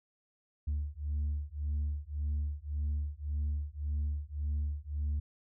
sine beating tone pair, 72.8 / 74.6 Hz, D2 / D2, -15 / +28 cents, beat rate 1.8 Hz, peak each -33 / -33 dBFS, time 0.67-5.2 s, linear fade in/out 10 ms, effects tanh soft clip ceiling -28 dBFS

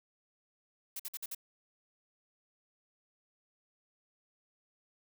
blue noise bursts, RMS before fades -40 dBFS, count 5, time 0.96-1.348 s, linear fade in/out 5 ms, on 36 ms, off 52 ms, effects none

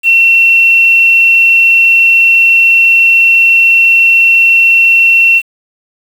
sine tone with quantisation, 2714 Hz, E7, 50 cents sharp, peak -3 dBFS, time 0.03-5.42 s, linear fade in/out 50 ms, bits 5, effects none

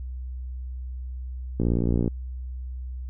click train, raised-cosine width 3 ms, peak -11 dBFS, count 29, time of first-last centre 1.6-2.078 s, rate 58.6 Hz, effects added 63 Hz sine -31 dBFS peak until 3.09 s

